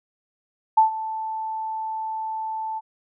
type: tone with ADSR envelope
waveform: sine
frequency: 880 Hz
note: A5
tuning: in tune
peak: -10 dBFS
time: 0.77-2.81 s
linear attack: 9 ms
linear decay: 120 ms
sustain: -16 dB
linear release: 35 ms
effects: none